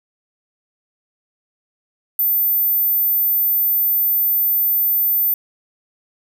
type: tone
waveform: sine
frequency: 14080 Hz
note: A9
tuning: in tune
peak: -14 dBFS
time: 2.19-5.34 s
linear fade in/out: 2 ms
effects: none